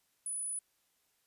sine tone, 9930 Hz, D#9, 5 cents flat, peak -35 dBFS, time 0.26-0.59 s, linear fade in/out 2 ms, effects white hiss -75 dBFS RMS until 1.26 s + resampled to 32000 Hz

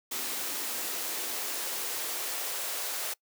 white noise with high-pass filter sweep, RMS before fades -34 dBFS, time 0.11-3.14 s, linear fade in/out 10 ms, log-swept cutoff 260 to 530 Hz, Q 1.4, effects noise-tail reverb RT60 0.1 s tail -24 dB re dry

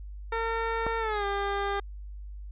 15% pulse tone with pitch glide, 454.9 to 400.6 Hz, A#4 to G4, -42 to +38 cents, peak -21 dBFS, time 0.32-1.8 s, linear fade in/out 5 ms, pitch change -220 cents, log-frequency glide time 0.99-1.25 s
click, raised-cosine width 1 ms, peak -16 dBFS, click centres 0.866 s
effects added 50 Hz sine -38 dBFS peak until 2.51 s + resampled to 8000 Hz

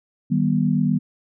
sine chord, Eb augmented, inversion none, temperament just, 155.56 / 194.45 / 243.1 Hz, Eb3 / G3 / B3, 0 / -14 / -27 cents, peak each -21 dBFS, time 0.3-0.99 s, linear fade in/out 20 ms, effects none

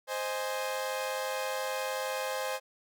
sawtooth chord, Ab major, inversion first, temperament equal, 523.3 / 622.3 / 830.6 Hz, C5 / Eb5 / Ab5, 0 / 0 / 0 cents, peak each -30 / -35 / -34 dBFS, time 0.07-2.6 s, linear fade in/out 50 ms, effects none

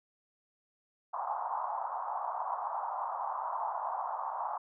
pink band-pass noise, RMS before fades -36 dBFS, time 1.13-4.58 s, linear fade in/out 10 ms, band 740 to 1100 Hz, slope 48 dB/octave, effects none

